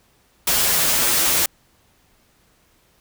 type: noise with comb filter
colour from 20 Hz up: white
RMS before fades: -18 dBFS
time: 0.47-1.46 s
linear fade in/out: 5 ms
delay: 10 ms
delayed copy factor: -0.9
effects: pink hiss -59 dBFS RMS until 3 s